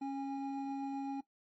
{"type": "tone pair together", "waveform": "triangle", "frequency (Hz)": [274.8, 816.6], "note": ["C#4", "G#5"], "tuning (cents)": [-15, -29], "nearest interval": "octave + perfect fifth", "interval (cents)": 1886, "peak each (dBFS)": [-35, -40], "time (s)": [0.01, 1.21], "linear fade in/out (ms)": 10, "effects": ["noise-tail reverb RT60 0.1 s tail -17 dB re dry", "MP3 32 kbps"]}